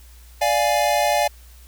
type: chord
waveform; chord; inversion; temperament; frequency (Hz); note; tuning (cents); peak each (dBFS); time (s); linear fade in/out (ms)
square; D diminished; none; equal; 587.3 / 698.5 / 830.6; D5 / F5 / Ab5; 0 / 0 / 0; -22; 0.41-1.28; 10
effects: added 60 Hz sine -43 dBFS peak until 1.67 s + white hiss -52 dBFS RMS until 1.67 s